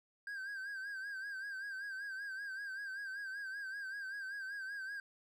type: tone with vibrato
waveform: triangle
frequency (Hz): 1591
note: G6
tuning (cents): +25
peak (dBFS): -39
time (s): 0.27-5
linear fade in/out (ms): 2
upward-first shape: sine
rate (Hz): 5.2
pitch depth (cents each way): 73
effects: none